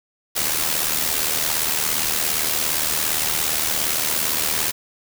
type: noise with amplitude modulation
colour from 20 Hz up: white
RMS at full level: -19 dBFS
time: 0.35-4.72 s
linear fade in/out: 20 ms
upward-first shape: sine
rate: 77.4 Hz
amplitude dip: 60%
effects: none